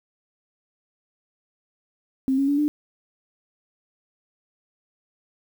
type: tone with pitch steps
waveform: sine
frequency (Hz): 265.1 / 275.4 / 286.1 / 297.2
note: C4 / C#4 / D4 / D4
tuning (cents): +23 / -11 / -45 / +21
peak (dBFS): -18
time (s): 2.28-2.68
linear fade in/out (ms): 0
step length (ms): 100
effects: 8-bit